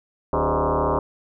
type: tone with frequency modulation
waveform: sine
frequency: 265.4 Hz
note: C4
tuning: 25 cents sharp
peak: -18 dBFS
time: 0.33-0.99 s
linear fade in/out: 2 ms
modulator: 113 Hz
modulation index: 7.9
effects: none